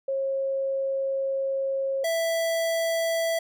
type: tone pair in turn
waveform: sine / square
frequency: 541 / 660.8 Hz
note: C#5 / E5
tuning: -42 / +4 cents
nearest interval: minor third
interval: 346 cents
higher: second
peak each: -24 dBFS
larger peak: neither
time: 0.08-2.04 / 2.04-3.39 s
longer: first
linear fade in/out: 5 ms
effects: none